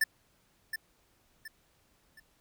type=tone with echo; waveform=square; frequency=1772 Hz; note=A6; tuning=12 cents sharp; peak=-24 dBFS; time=0.01-0.04 s; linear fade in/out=5 ms; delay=720 ms; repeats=3; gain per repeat=-9 dB; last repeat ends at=2.2 s; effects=pink hiss -69 dBFS RMS until 2.4 s